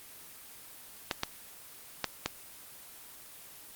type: clicks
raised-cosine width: 0.2 ms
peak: -11 dBFS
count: 4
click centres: 1.112 / 1.234 / 2.043 / 2.26 s
effects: white hiss -50 dBFS RMS until 3.75 s + Opus 24 kbps